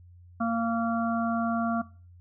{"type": "harmonic tone", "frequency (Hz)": 230, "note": "A#3", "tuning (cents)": -23, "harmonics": [1, 3, 5, 6], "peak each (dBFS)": [-26, -31, -33, -34], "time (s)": [0.4, 1.82], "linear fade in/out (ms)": 10, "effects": ["noise-tail reverb RT60 0.4 s tail -20 dB re dry", "added 88 Hz sine -49 dBFS peak until 2.2 s"]}